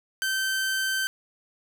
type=tone; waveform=sawtooth; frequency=1548 Hz; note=G6; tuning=22 cents flat; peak=-21 dBFS; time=0.22-1.07 s; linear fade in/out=0 ms; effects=none